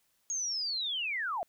sine linear sweep, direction down, 6620 to 627 Hz, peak -31 dBFS, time 0.3-1.43 s, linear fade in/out 0 ms, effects white hiss -73 dBFS RMS until 1.48 s

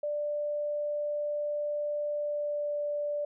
sine tone with pitch glide, 590 to 586.6 Hz, D5 to D5, +8 to -2 cents, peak -29 dBFS, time 0.03-3.25 s, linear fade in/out 5 ms, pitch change -10 cents, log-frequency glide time 2.1-2.78 s, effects none

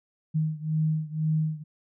sine beating tone pair, 155.56 / 157.56 Hz, D#3 / D#3, 0 / +22 cents, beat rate 2 Hz, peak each -26 / -28 dBFS, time 0.34-1.64 s, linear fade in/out 20 ms, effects none

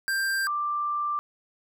square / sine tone pair in turn, 1582 / 1180.7 Hz, G6 / D6, +15 / +9 cents, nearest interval perfect fourth, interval 506 cents, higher first, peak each -25 dBFS, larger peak neither, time 0.08-0.47 / 0.47-1.19 s, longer second, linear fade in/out 0 ms, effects none

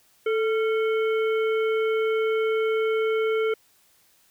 harmonic tone with a mistuned harmonic, 440 Hz, A4, in tune, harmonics 1 / 3 / 5 / 7, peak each -21 / -32 / -34 / -41 dBFS, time 0.26-3.54 s, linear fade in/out 5 ms, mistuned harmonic 3, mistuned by +72 cents, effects white hiss -61 dBFS RMS until 4.3 s

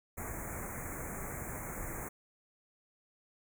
pink band-stop noise, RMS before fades -41 dBFS, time 0.17-2.09 s, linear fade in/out 10 ms, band 2300 to 6500 Hz, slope 96 dB/octave, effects none

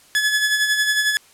sawtooth tone with tremolo, 1708 Hz, G#6, 48 cents sharp, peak -11 dBFS, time 0.15-1.17 s, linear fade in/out 0 ms, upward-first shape sine, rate 11 Hz, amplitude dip 50%, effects white hiss -51 dBFS RMS until 1.33 s + low-pass 11000 Hz 12 dB/octave

